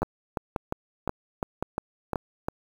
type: two click trains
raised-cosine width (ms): 1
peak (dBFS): -13 / -13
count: 5 / 8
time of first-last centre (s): 0.03-2.158 / 0.02-2.485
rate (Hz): 1.88 / 2.84
effects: 7-bit